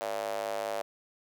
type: tone with high-pass filter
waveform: square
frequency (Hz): 52.4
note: G#1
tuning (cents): +16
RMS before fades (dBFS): -34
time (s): 0.01-0.82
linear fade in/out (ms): 0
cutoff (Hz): 610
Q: 4.7
effects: none